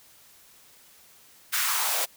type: noise with high-pass filter sweep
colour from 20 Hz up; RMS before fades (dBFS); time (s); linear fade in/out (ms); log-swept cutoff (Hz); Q
white; -26; 1.52-2.06; 20; 1600 to 570; 2.7
effects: white hiss -55 dBFS RMS until 2.16 s